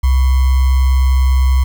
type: tone with sample-and-hold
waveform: sine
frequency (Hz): 65.2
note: C2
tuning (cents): -5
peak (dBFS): -8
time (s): 0.03-1.64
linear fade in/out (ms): 10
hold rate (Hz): 1050
effects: none